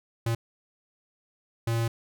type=tone bursts at uneven times; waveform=square; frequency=115.3 Hz; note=A#2; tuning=19 cents flat; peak=-25 dBFS; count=2; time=0.26-0.35 / 1.67-1.88 s; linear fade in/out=5 ms; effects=none